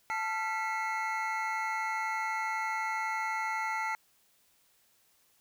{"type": "tone cluster", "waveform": "triangle", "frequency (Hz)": [882, 1370, 1972, 2160], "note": ["A5", "F6", "B6", "C#7"], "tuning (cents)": [4, -34, -3, -45], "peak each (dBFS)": [-32, -35, -37, -36], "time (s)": [0.1, 3.95], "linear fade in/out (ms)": 0, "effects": ["white hiss -68 dBFS RMS until 5.4 s"]}